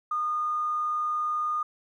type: tone with tanh clipping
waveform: triangle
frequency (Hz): 1223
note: D#6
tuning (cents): -30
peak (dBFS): -25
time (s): 0.11-1.63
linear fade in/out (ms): 5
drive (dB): 3
effects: none